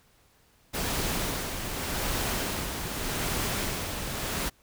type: noise with tremolo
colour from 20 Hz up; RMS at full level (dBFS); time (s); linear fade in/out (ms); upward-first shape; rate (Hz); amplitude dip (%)
pink; -29; 0.73-4.5; 20; sine; 0.84; 45
effects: pink hiss -63 dBFS RMS until 4.62 s